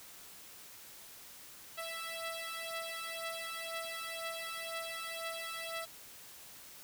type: beating tone pair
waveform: 10% pulse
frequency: 659.3 / 661.3 Hz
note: E5 / E5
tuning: 0 / +5 cents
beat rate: 2 Hz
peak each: -34 / -34 dBFS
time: 1.77-5.86 s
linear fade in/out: 20 ms
effects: white hiss -53 dBFS RMS until 6.83 s